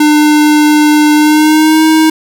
square tone with pitch glide, 300.7 to 315.8 Hz, D4 to D#4, +41 to +26 cents, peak -5 dBFS, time 0-2.1 s, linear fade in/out 5 ms, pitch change +85 cents, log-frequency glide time 1.16-1.83 s, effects none

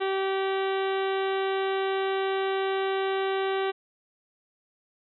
harmonic tone with a mistuned harmonic, 386.1 Hz, G4, 26 cents flat, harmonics 1 / 2 / 3 / 4 / 5 / 6 / 7 / 8 / 9 / 10, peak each -26 / -32 / -36 / -38 / -40 / -42 / -43 / -44 / -45 / -46 dBFS, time 0-3.72 s, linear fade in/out 20 ms, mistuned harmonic 7, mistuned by +45 cents, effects none

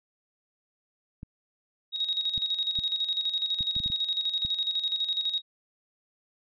clicks, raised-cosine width 5 ms, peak -27 dBFS, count 9, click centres 1.231 / 2.378 / 2.789 / 3.608 / 3.765 / 3.802 / 3.861 / 3.901 / 4.45 s
sine tone with tremolo, 3777 Hz, A#7, 22 cents sharp, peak -24 dBFS, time 1.92-5.42 s, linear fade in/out 50 ms, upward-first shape square, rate 12 Hz, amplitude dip 60%
effects resampled to 16000 Hz

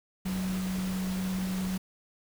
sine tone in noise, 186.7 Hz, F#3, 16 cents sharp, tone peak -29 dBFS, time 0.25-1.78 s, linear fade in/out 10 ms, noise pink, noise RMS -40 dBFS, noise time 0.25-1.78 s, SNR +8 dB, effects none

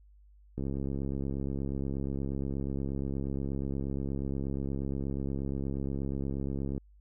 click train, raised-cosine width 3 ms, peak -22 dBFS, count 425, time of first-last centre 0.58-6.779 s, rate 68.4 Hz, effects added 50 Hz sine -55 dBFS peak until 7 s

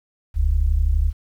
sine tone pair together, 40.91 / 72.9 Hz, E1 / D2, -12 / -12 cents, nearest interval minor seventh, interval 1000 cents, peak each -18 dBFS, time 0.34-1.13 s, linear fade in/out 50 ms, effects 9-bit

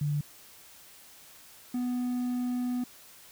sine / triangle tone pair in turn, 146.83 / 247.4 Hz, D3 / B3, 0 / +3 cents, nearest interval major sixth, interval 903 cents, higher second, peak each -26 dBFS, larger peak neither, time 0.01-0.21 / 1.74-2.84 s, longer second, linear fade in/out 5 ms, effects white hiss -53 dBFS RMS until 3.31 s

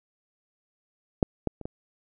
clicks, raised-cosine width 2 ms, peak -6 / -12 / -26 / -20 dBFS, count 4, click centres 1.228 / 1.473 / 1.613 / 1.655 s, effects none

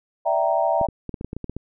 sine chord, E half-diminished seventh, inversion third, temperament equal with one note detuned, 587.3 / 659.3 / 774.5 / 932.3 Hz, D5 / E5 / G5 / Bb5, 0 / 0 / -21 / 0 cents, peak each -25 / -21 / -24 / -25 dBFS, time 0.25-0.87 s, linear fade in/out 20 ms
clicks, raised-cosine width 3 ms, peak -17 dBFS, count 11, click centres 0.813 / 0.887 / 1.093 / 1.142 / 1.211 / 1.246 / 1.331 / 1.366 / 1.443 / 1.496 / 1.566 s
effects none

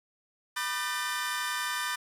sawtooth tone cluster, 983 / 1201 / 1530 / 1786 Hz, B5 / D6 / G6 / A6, -8 / +38 / -42 / +25 cents, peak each -33 / -32 / -33 / -31 dBFS, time 0.56-1.96 s, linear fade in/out 10 ms, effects resampled to 32000 Hz + 9-bit

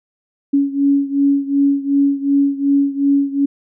sine beating tone pair, 279.2 / 281.9 Hz, C#4 / C#4, +13 / +29 cents, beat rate 2.7 Hz, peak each -14 / -17 dBFS, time 0.53-3.46 s, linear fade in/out 10 ms, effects none

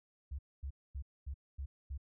sine tone bursts, 68.6 Hz, C#2, 17 cents flat, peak -38 dBFS, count 6, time 0.31-1.978 s, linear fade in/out 10 ms, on 78 ms, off 240 ms, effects none

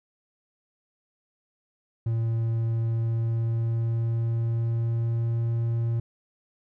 triangle tone with pitch glide, 114.2 to 116 Hz, A#2 to A#2, -35 to -8 cents, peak -21 dBFS, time 2.06-6 s, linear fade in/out 5 ms, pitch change +27 cents, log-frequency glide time 2.81-5.5 s, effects none

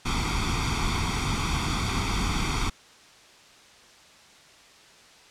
pink noise with comb filter, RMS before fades -26 dBFS, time 0.05-2.7 s, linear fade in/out 10 ms, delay 0.87 ms, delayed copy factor +0.85, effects white hiss -52 dBFS RMS until 5.3 s + low-pass 6000 Hz 12 dB/octave

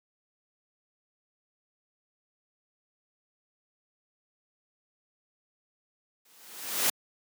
white noise with exponential growth, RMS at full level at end -23 dBFS, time 6.25-6.9 s, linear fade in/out 5 ms, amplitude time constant 140 ms, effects high-pass 200 Hz 12 dB/octave

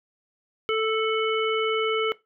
harmonic tone with a mistuned harmonic, 440 Hz, A4, in tune, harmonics 1 / 3 / 5 / 7, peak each -23 / -28 / -30 / -31 dBFS, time 0.69-2.12 s, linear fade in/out 0 ms, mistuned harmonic 7, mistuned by -48 cents, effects noise-tail reverb RT60 0.2 s tail -19 dB re dry

